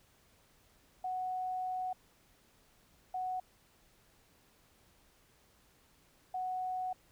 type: tone bursts at uneven times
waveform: sine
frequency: 740 Hz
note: F#5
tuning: in tune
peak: -34 dBFS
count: 3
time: 1.04-1.93 / 3.14-3.4 / 6.34-6.93 s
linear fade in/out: 5 ms
effects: pink hiss -67 dBFS RMS until 7.11 s